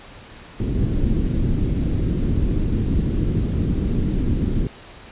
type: low-pass noise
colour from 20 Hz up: pink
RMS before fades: -20 dBFS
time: 0.6-4.67 s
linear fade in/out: 2 ms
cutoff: 330 Hz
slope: 24 dB/octave
effects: pink hiss -42 dBFS RMS until 5.11 s + resampled to 8000 Hz